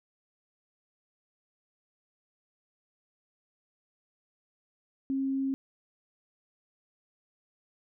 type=tone; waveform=sine; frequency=269.5 Hz; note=C#4; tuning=49 cents flat; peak=-27 dBFS; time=5.1-5.54 s; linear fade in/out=0 ms; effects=none